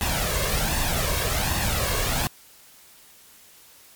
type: noise with flanger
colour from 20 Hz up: pink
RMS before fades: -24 dBFS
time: 0.01-2.27 s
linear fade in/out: 0 ms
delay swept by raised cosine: 1.1 to 1.85 ms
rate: 1.3 Hz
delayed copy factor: +0.6
effects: white hiss -51 dBFS RMS until 3.95 s + MP3 96 kbps

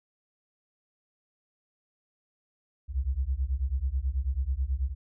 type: beating tone pair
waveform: sine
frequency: 61.74 / 70.94 Hz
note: B1 / C#2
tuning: 0 / +41 cents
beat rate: 9.2 Hz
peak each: -29 dBFS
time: 2.88-4.95 s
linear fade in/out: 50 ms
effects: none

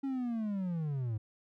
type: linear sweep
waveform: triangle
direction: down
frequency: 277.1 to 103.83 Hz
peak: -30 dBFS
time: 0.03-1.18 s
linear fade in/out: 10 ms
effects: none

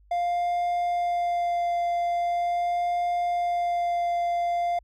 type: tone with vibrato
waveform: triangle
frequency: 698.5 Hz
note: F5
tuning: in tune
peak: -21 dBFS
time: 0.11-4.79 s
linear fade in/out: 5 ms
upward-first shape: sine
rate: 0.42 Hz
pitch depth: 10 cents each way
effects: added 50 Hz sine -54 dBFS peak until 4.83 s

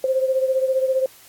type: beating tone pair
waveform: sine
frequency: 522 / 537 Hz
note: C5 / C5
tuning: -4 / +45 cents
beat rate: 15 Hz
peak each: -18 / -24 dBFS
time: 0.04-1.06 s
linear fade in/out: 2 ms
effects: white hiss -48 dBFS RMS until 1.28 s + AAC 64 kbps

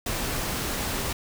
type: noise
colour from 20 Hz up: pink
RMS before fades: -29 dBFS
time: 0.06-1.13 s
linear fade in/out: 5 ms
effects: none

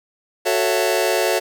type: chord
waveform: sawtooth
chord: F# minor seventh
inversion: none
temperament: just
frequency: 370 / 444 / 555 / 666 Hz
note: F#4 / A4 / C#5 / E5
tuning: 0 / +16 / +2 / +18 cents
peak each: -18 dBFS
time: 0.45-1.4 s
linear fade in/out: 20 ms
effects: none

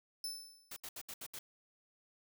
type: tone with exponential decay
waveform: sawtooth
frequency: 5274 Hz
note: E8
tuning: in tune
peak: -34 dBFS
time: 0.24-0.8 s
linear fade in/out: 2 ms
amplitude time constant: 120 ms
type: noise bursts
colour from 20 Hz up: white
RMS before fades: -46 dBFS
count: 6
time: 0.71-1.39 s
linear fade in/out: 5 ms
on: 55 ms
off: 70 ms
effects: none

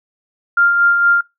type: tone with tremolo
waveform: sine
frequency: 1396.9 Hz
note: F6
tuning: in tune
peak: -8 dBFS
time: 0.57-1.21 s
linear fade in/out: 5 ms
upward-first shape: sine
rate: 4.3 Hz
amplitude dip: 40%
effects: noise-tail reverb RT60 0.2 s tail -23 dB re dry

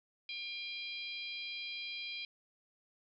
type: harmonic tone with a mistuned harmonic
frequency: 807 Hz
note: G#5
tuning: 50 cents flat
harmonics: 3 / 4 / 5 / 6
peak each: -43 / -45 / -47 / -49 dBFS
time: 0.29-2.25 s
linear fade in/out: 2 ms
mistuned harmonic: 3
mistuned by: -22 cents
effects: none

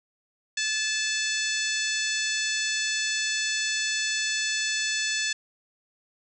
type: harmonic tone with a mistuned harmonic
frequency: 874 Hz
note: A5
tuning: 12 cents flat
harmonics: 2 / 3 / 4 / 5 / 6 / 7 / 8 / 9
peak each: -30 / -32 / -33 / -34 / -35 / -35 / -36 / -37 dBFS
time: 0.57-5.33 s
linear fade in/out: 5 ms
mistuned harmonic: 2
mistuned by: -16 cents
effects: none

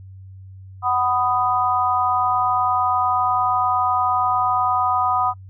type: harmonic tone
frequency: 248.5 Hz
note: B3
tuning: 11 cents sharp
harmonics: 3 / 4 / 5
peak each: -21 / -22 / -20 dBFS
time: 0.82-5.34 s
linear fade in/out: 50 ms
effects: noise-tail reverb RT60 0.1 s tail -26 dB re dry + added 95 Hz sine -37 dBFS peak until 5.49 s

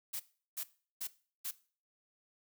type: noise bursts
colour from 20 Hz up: blue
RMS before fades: -39 dBFS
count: 4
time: 0.13-1.512 s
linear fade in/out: 10 ms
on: 68 ms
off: 370 ms
effects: noise-tail reverb RT60 0.4 s tail -18 dB re dry

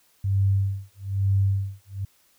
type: tone with tremolo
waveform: sine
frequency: 98 Hz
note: G2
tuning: in tune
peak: -17 dBFS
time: 0.24-2.05 s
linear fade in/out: 5 ms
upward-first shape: sine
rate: 1.1 Hz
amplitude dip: 100%
effects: white hiss -62 dBFS RMS until 2.38 s

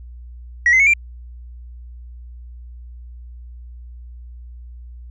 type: tone with pitch steps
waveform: sine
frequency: 1919 / 2057 / 2204 / 2363 Hz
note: A#6 / C7 / C#7 / D7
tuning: +50 / -30 / -11 / +10 cents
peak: -8 dBFS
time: 0.66-0.936 s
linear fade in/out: 2 ms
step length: 69 ms
effects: tanh soft clip ceiling -8 dBFS + added 60 Hz sine -34 dBFS peak until 5.1 s

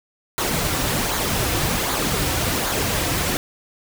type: noise with flanger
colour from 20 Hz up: pink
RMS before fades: -22 dBFS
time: 0.38-3.37 s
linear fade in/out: 0 ms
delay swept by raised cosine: 0.36 to 4.86 ms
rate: 1.3 Hz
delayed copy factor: -0.5
effects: none

